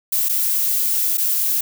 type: noise with dropouts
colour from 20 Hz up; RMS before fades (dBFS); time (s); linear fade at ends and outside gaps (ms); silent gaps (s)
violet; -19; 0.12-1.61; 5; 0.287-0.293 / 1.173-1.18
effects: none